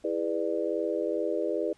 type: chord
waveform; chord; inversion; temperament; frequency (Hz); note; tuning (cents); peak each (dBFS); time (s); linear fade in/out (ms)
sine; E dominant seventh; none; just; 329.6 / 412 / 494.4 / 593.3; E4 / G#4 / B4 / D5; 0 / -14 / +2 / +18; -32; 0.04-1.73; 5
effects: pink hiss -63 dBFS RMS until 1.77 s + resampled to 22050 Hz